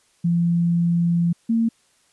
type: tone pair in turn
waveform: sine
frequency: 170.9 / 228.1 Hz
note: F3 / A#3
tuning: -37 / -37 cents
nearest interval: perfect fourth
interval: 500 cents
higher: second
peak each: -16 dBFS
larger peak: neither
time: 0.24-1.33 / 1.49-1.69 s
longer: first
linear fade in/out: 10 ms
effects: white hiss -61 dBFS RMS until 2.12 s + resampled to 24000 Hz